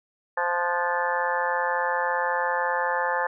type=harmonic tone with a mistuned harmonic; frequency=174.5 Hz; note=F3; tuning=1 cent flat; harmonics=3 / 4 / 5 / 6 / 7 / 8 / 9 / 10; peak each=-29 / -36 / -27 / -31 / -35 / -36 / -35 / -29 dBFS; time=0.37-3.27 s; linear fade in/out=5 ms; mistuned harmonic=8; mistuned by=+62 cents; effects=none